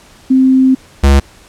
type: tone pair in turn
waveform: sine / square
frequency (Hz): 261.6 / 69.29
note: C4 / C#2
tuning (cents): 0 / 0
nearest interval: octave + major seventh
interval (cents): 2300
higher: first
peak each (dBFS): -5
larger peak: neither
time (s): 0.3-0.75 / 1.03-1.2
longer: first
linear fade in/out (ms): 10
effects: pink hiss -42 dBFS RMS until 1.48 s + low-pass 10000 Hz 12 dB/octave